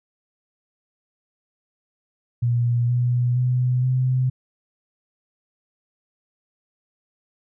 sine tone with pitch steps, 119.7 / 122.57 / 125.51 / 128.51 Hz, A#2 / B2 / B2 / C3, +46 / -13 / +28 / -31 cents, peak -17 dBFS, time 2.42-4.3 s, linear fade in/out 10 ms, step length 470 ms, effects none

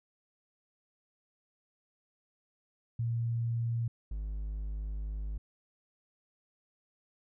sine / triangle tone pair in turn, 116.54 / 51.73 Hz, A#2 / G#1, 0 / -6 cents, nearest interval octave + major second, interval 1406 cents, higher first, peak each -29 / -32 dBFS, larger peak first, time 2.99-3.88 / 4.11-5.38 s, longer second, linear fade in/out 5 ms, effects none

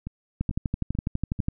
two click trains, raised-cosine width 5 ms, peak -13 / -20 dBFS, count 14 / 4, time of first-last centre 0.41-1.484 / 0.07-1.392 s, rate 12.1 / 2.27 Hz, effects none

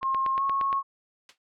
sine tone with pitch glide, 1068 to 1094.9 Hz, C6 to C#6, +35 to -22 cents, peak -23 dBFS, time 0.01-0.83 s, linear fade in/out 50 ms, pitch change +43 cents, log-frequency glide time 0.36-0.42 s
click train, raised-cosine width 0.3 ms, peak -18 dBFS, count 7, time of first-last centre 0.03-0.728 s, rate 8.59 Hz
blue noise with exponential decay, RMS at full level -32 dBFS, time 1.29-1.38 s, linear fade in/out 1 ms, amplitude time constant 18 ms
effects low-pass 3000 Hz 12 dB/octave

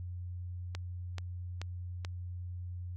click train, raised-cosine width 0.2 ms, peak -23 dBFS, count 4, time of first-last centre 0.75-2.049 s, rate 2.31 Hz, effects added 89 Hz sine -38 dBFS peak until 2.96 s

